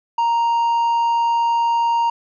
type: tone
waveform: triangle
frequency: 932.3 Hz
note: A#5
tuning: in tune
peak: -13 dBFS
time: 0.18-2.1 s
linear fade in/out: 5 ms
effects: resampled to 16000 Hz